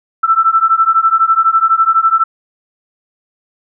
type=beating tone pair; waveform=sine; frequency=1323 / 1335 Hz; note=E6 / E6; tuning=+6 / +22 cents; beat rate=12 Hz; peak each=-11 dBFS; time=0.23-2.24 s; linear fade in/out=10 ms; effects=none

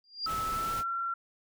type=tone with exponential growth; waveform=sine; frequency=4790 Hz; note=D8; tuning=33 cents sharp; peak=-27 dBFS; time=0.04-0.26 s; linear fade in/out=1 ms; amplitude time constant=47 ms
type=noise; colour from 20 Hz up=pink; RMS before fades=-40 dBFS; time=0.25-0.84 s; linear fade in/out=50 ms
type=tone with pitch glide; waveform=sine; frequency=1307 to 1364.1 Hz; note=E6 to F6; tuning=-15 to -41 cents; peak=-30 dBFS; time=0.26-1.14 s; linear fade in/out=5 ms; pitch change=+74 cents; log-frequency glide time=0.47-0.89 s
effects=none

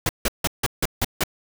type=noise bursts; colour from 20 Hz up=pink; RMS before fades=-21 dBFS; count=7; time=0.06-1.237 s; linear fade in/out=2 ms; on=31 ms; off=160 ms; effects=none

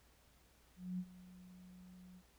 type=tone with ADSR envelope; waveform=sine; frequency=182 Hz; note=F#3; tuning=28 cents flat; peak=-37 dBFS; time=0.76-2.23 s; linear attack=230 ms; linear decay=56 ms; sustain=-18 dB; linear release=56 ms; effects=added 60 Hz sine -70 dBFS peak until 2.38 s + pink hiss -70 dBFS RMS until 2.38 s

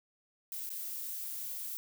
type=noise with dropouts; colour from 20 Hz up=violet; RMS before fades=-40 dBFS; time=0.52-1.77 s; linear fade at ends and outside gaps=0 ms; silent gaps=0.692-0.703 s; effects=none

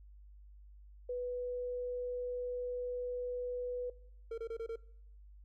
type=tone; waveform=sine; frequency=493.9 Hz; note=B4; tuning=in tune; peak=-35 dBFS; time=1.09-3.9 s; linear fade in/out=5 ms
type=tone bursts; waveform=triangle; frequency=456.4 Hz; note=A#4; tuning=37 cents flat; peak=-35 dBFS; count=5; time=4.31-4.759 s; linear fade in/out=5 ms; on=69 ms; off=26 ms
effects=noise-tail reverb RT60 0.7 s tail -21 dB re dry + added 50 Hz sine -53 dBFS peak until 5.44 s

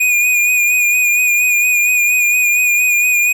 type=tone with vibrato; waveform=square; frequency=2453 Hz; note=D#7; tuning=25 cents flat; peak=-11 dBFS; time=0-3.33 s; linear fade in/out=10 ms; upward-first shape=sine; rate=4.3 Hz; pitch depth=34 cents each way; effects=none

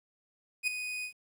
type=tone with ADSR envelope; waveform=40% pulse; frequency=2489 Hz; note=D#7; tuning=in tune; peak=-24 dBFS; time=0.63-1.13 s; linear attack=46 ms; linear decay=4 ms; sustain=-10 dB; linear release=92 ms; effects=resampled to 32000 Hz + 11-bit

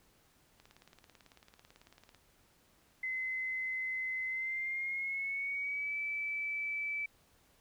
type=click train; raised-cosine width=0.2 ms; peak=-39 dBFS; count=29; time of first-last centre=0.6-2.147 s; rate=18.1 Hz
type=tone with pitch glide; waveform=sine; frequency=2047 to 2311 Hz; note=C7 to D7; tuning=-38 to -28 cents; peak=-34 dBFS; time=3.03-7.06 s; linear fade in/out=5 ms; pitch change=+210 cents; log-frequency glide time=4.27-5.97 s
effects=pink hiss -68 dBFS RMS until 7.6 s

